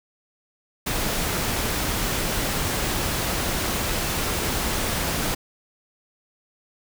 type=noise; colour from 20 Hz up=pink; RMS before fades=-25 dBFS; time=0.86-5.35 s; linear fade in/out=10 ms; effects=none